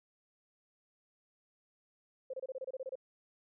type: tone bursts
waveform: sine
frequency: 523.3 Hz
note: C5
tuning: in tune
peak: -37 dBFS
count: 11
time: 2.3-2.955 s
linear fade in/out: 5 ms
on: 35 ms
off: 27 ms
effects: none